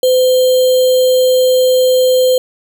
sine tone with sample-and-hold, 510 Hz, C5, 44 cents flat, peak -7 dBFS, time 0.03-2.38 s, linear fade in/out 2 ms, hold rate 3675 Hz, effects none

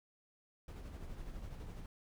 brown noise with tremolo, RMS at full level -45 dBFS, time 0.68-1.86 s, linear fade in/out 2 ms, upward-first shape sine, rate 12 Hz, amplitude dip 40%, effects none

